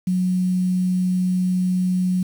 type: tone with quantisation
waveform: sine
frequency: 183 Hz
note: F#3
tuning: 19 cents flat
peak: -17 dBFS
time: 0.07-2.23 s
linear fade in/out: 5 ms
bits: 7
effects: none